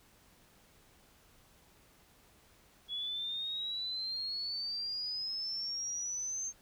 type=exponential sweep; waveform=sine; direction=up; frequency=3362 to 6380 Hz; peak=-35 dBFS; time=2.88-6.53 s; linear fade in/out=50 ms; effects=pink hiss -64 dBFS RMS until 6.61 s